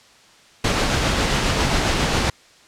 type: noise with tremolo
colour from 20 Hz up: pink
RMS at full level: -18 dBFS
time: 0.64-2.3 s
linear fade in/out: 5 ms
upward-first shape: sine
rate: 7.4 Hz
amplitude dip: 25%
effects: white hiss -50 dBFS RMS until 2.67 s + low-pass 6000 Hz 12 dB/octave